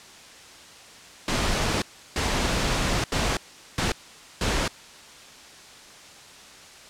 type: noise bursts at uneven times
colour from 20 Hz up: pink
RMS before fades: -24 dBFS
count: 5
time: 1.28-1.82 / 2.16-3.04 / 3.12-3.37 / 3.78-3.92 / 4.41-4.68 s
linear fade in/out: 2 ms
effects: white hiss -46 dBFS RMS until 6.89 s + low-pass 7000 Hz 12 dB/octave